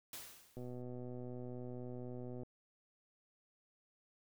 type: noise with exponential decay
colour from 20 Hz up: white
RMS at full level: -46 dBFS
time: 0.13-0.82 s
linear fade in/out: 2 ms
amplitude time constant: 150 ms
type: click train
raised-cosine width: 2 ms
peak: -35 dBFS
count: 232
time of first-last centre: 0.57-2.433 s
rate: 124 Hz
effects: none